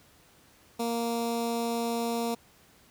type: tone with notch filter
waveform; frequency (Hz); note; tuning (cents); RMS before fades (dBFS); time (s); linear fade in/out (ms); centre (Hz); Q
15% pulse; 233.1; A#3; 0; -30; 0.79-2.35; 10; 1900; 1.1
effects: pink hiss -59 dBFS RMS until 2.9 s + high-pass 60 Hz 12 dB/octave